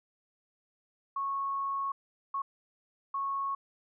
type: tone bursts at uneven times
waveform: sine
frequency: 1101 Hz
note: C#6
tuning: 12 cents flat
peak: -30 dBFS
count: 3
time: 1.16-1.92 / 2.34-2.42 / 3.14-3.55 s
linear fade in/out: 5 ms
effects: none